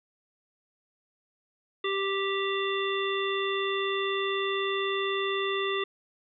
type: harmonic tone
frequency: 392 Hz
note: G4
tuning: in tune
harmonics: 1 / 3 / 5 / 7 / 9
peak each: -29 / -33 / -35 / -37 / -35 dBFS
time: 1.84-5.84 s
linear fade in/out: 5 ms
effects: none